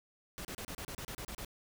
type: noise bursts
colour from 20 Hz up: pink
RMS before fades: -43 dBFS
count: 11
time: 0.38-1.448 s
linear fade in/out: 0 ms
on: 68 ms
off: 32 ms
effects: none